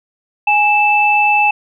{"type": "tone pair together", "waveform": "sine", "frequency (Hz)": [830.6, 2639], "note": ["G#5", "E7"], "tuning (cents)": [0, 1], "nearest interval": "octave + minor sixth", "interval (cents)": 2001, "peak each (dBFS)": -12, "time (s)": [0.47, 1.51], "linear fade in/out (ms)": 5, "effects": []}